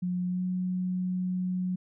sine tone with pitch glide, 179.8 to 182.84 Hz, F#3 to F#3, -49 to -20 cents, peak -27 dBFS, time 0.02-1.76 s, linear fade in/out 10 ms, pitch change +29 cents, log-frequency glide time 0.27-0.42 s, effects none

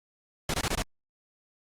pink noise bursts, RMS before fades -28 dBFS, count 5, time 0.49-0.823 s, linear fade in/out 2 ms, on 49 ms, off 22 ms, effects low-pass 10000 Hz 12 dB/octave + Opus 48 kbps

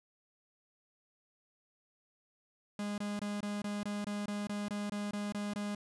45% pulse tone bursts, 205.8 Hz, G#3, 16 cents flat, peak -35 dBFS, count 14, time 2.79-5.749 s, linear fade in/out 2 ms, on 190 ms, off 23 ms, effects resampled to 24000 Hz

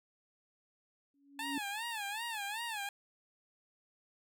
sine tone with exponential growth, 280.9 Hz, C#4, 23 cents sharp, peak -33 dBFS, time 1.14-1.58 s, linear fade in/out 2 ms, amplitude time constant 94 ms
15% pulse tone with vibrato, 868 Hz, A5, 24 cents flat, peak -31 dBFS, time 1.39-2.89 s, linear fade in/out 2 ms, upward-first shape sine, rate 2.6 Hz, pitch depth 150 cents each way
effects none

